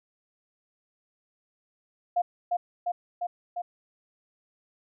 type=tone with echo; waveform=sine; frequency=706 Hz; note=F5; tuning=19 cents sharp; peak=-21 dBFS; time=2.16-2.22 s; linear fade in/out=10 ms; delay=350 ms; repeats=4; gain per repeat=-2 dB; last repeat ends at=3.62 s; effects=none